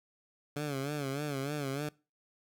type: tone with vibrato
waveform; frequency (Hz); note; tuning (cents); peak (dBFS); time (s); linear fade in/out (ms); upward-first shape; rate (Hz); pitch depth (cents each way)
15% pulse; 142; C#3; +42; -27; 0.56-1.89; 5; sine; 3.3; 100
effects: noise-tail reverb RT60 0.3 s tail -22 dB re dry